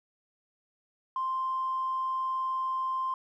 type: tone with tanh clipping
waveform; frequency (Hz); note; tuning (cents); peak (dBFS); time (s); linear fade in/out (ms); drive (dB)
triangle; 1046.5; C6; 0; -28; 1.16-3.14; 2; 4
effects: none